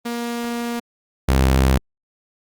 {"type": "tone pair in turn", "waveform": "sawtooth", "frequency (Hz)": [236.6, 65.94], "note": ["A#3", "C2"], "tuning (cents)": [26, 14], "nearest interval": "octave + minor seventh", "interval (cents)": 2212, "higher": "first", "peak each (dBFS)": [-19, -9], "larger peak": "second", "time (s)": [[0.05, 0.8], [1.28, 1.78]], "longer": "first", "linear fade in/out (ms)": 10, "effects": ["Opus 24 kbps"]}